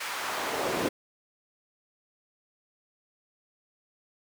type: noise with high-pass filter sweep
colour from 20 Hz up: brown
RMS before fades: -31 dBFS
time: 0-0.89 s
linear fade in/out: 10 ms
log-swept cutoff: 1600 to 320 Hz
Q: 1
effects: none